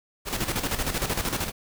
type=noise with tremolo; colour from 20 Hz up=pink; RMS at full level=-26 dBFS; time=0.25-1.52 s; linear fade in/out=50 ms; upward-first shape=square; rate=13 Hz; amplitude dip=60%; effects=none